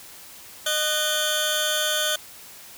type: tone cluster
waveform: sawtooth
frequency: 613 / 1495 / 3180 / 3499 Hz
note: D#5 / F#6 / G7 / A7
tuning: -26 / +17 / +24 / -10 cents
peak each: -24 dBFS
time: 0.66-2.16 s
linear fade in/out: 5 ms
effects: white hiss -44 dBFS RMS until 2.77 s